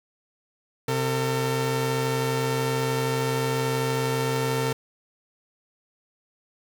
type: tone pair together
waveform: sawtooth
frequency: 130.81 / 451.3 Hz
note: C3 / A4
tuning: 0 / +44 cents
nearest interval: octave + major sixth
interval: 2144 cents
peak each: -22 dBFS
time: 0.88-4.73 s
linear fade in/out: 5 ms
effects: none